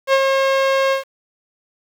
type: tone with ADSR envelope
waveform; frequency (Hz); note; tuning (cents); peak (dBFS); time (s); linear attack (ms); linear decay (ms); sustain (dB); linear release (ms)
sawtooth; 539; C#5; -49; -6; 0.07-1.04; 61; 53; -4; 120
effects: low-pass 4000 Hz 12 dB/octave + 7-bit